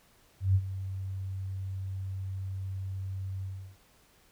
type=tone with ADSR envelope; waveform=sine; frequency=95.6 Hz; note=G2; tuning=43 cents flat; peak=-19 dBFS; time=0.4-3.77 s; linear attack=150 ms; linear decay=55 ms; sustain=-14 dB; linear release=340 ms; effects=pink hiss -63 dBFS RMS until 4.31 s